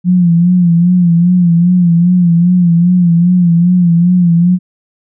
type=tone with vibrato; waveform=sine; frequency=174.61 Hz; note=F3; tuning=in tune; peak=-5 dBFS; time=0.04-4.59 s; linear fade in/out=50 ms; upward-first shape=sine; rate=2.5 Hz; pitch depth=69 cents each way; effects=none